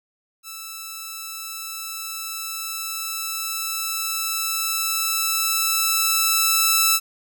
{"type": "tone with level ramp", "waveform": "5% pulse", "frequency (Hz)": 1318.5, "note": "E6", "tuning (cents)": 0, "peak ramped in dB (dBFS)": [-22, -3], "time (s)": [0.43, 7], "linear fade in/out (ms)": 50, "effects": []}